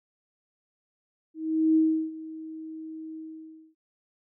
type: tone with ADSR envelope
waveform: sine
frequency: 317.6 Hz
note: D#4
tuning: 36 cents sharp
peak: -17 dBFS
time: 1.34-3.75 s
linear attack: 420 ms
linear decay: 350 ms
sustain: -19 dB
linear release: 580 ms
effects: none